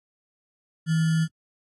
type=tone with sample-and-hold; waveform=sine; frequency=161.3 Hz; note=E3; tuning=37 cents flat; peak=-19 dBFS; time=0.86-1.28 s; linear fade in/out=50 ms; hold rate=1575 Hz; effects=AAC 32 kbps